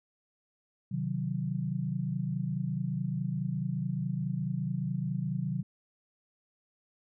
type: chord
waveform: sine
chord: C diminished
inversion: none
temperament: equal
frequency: 130.81 / 155.56 / 185 Hz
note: C3 / Eb3 / Gb3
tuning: 0 / 0 / 0 cents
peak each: -34 dBFS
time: 0.91-5.63 s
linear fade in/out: 10 ms
effects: none